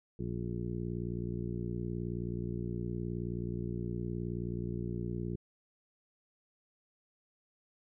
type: harmonic tone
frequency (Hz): 59.1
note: A#1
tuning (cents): +24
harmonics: 1 / 2 / 3 / 4 / 5 / 6 / 7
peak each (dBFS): -43 / -39 / -39 / -45 / -48 / -42 / -47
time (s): 0.19-5.36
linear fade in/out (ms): 5
effects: none